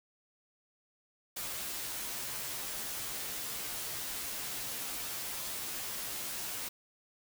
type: noise with comb filter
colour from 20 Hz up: white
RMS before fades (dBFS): -39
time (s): 1.36-6.69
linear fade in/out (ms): 10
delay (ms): 12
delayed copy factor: -0.85
effects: none